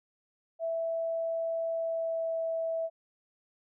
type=tone with pitch glide; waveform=sine; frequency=659.3 to 655.1 Hz; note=E5 to E5; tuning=0 to -11 cents; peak=-29 dBFS; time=0.59-2.9 s; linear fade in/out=50 ms; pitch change=-11 cents; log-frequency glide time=1.71-2.39 s; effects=none